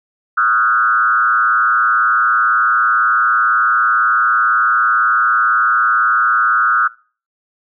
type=tone with frequency modulation; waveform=sine; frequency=1362 Hz; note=F6; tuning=44 cents flat; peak=-10 dBFS; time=0.37-6.88 s; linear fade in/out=10 ms; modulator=118 Hz; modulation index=1.2; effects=noise-tail reverb RT60 0.4 s tail -23 dB re dry